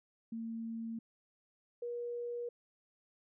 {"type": "tone pair in turn", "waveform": "sine", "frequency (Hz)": [227.3, 478.7], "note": ["A#3", "A#4"], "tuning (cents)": [-43, 46], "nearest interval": "octave + minor second", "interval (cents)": 1289, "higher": "second", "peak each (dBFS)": [-38, -37], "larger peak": "second", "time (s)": [[0.32, 0.99], [1.82, 2.49]], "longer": "neither", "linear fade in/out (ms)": 5, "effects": []}